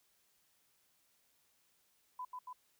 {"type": "tone with echo", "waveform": "sine", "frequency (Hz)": 1002, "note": "B5", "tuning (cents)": 25, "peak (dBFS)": -40, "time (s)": [2.19, 2.25], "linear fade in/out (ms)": 5, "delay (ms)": 140, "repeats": 2, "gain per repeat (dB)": -2, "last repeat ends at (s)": 2.53, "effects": ["white hiss -74 dBFS RMS until 2.79 s"]}